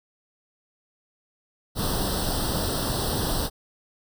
pink noise with comb filter, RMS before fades -26 dBFS, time 1.75-3.5 s, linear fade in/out 50 ms, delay 0.22 ms, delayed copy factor +0.95, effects none

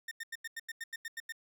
40% pulse tone bursts, 1822 Hz, A#6, 40 cents flat, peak -37 dBFS, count 11, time 0.08-1.323 s, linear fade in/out 5 ms, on 33 ms, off 88 ms, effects none

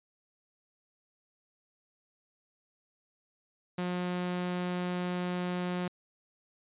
sawtooth tone, 179.1 Hz, F3, 44 cents sharp, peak -27 dBFS, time 3.78-5.88 s, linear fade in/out 5 ms, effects resampled to 8000 Hz

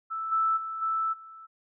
sine tone with level steps, 1318.5 Hz, E6, in tune, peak -30 / -22 / -32 / -25 / -44 dBFS, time 0.1-1.47 s, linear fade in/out 20 ms, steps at 0.31 / 0.56 / 0.81 / 1.12 s, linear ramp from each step 20 ms, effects none

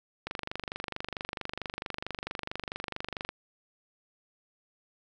click train, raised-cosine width 0.3 ms, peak -18 dBFS, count 75, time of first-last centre 0.27-3.29 s, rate 24.5 Hz, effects none

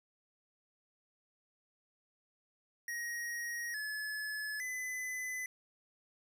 square tone with pitch steps, 1886 / 1715 / 2012 Hz, A#6 / A6 / B6, +20 / -45 / +32 cents, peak -38 dBFS, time 2.88-5.46 s, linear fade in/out 2 ms, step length 860 ms, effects none

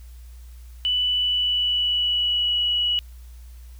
sine tone with pitch glide, 2976 to 2930 Hz, F#7 to F#7, +9 to -18 cents, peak -19 dBFS, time 0.85-2.99 s, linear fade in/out 0 ms, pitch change -27 cents, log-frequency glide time 1.11-2.53 s, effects added 60 Hz sine -39 dBFS peak until 3.79 s + white hiss -57 dBFS RMS until 3.79 s

